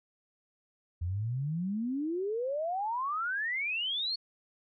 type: exponential sweep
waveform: sine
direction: up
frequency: 82.4 to 4435 Hz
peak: -30 dBFS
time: 1.01-4.16 s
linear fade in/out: 10 ms
effects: none